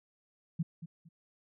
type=tone with echo; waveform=sine; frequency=165.1 Hz; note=E3; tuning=3 cents sharp; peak=-28 dBFS; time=0.59-0.63 s; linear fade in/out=10 ms; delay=230 ms; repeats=2; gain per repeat=-12 dB; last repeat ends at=1.09 s; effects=none